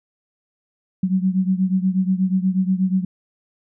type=beating tone pair; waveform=sine; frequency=185 / 193.3 Hz; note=F#3 / G3; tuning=0 / -24 cents; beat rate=8.3 Hz; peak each=-18 / -21 dBFS; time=1.03-3.05 s; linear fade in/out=5 ms; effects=none